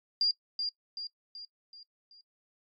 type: tone with echo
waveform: sine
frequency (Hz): 4796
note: D8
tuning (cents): +36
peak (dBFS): -23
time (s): 0.21-0.31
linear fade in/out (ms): 2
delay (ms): 380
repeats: 5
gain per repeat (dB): -6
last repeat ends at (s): 2.21
effects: noise-tail reverb RT60 0.1 s tail -21 dB re dry + MP3 32 kbps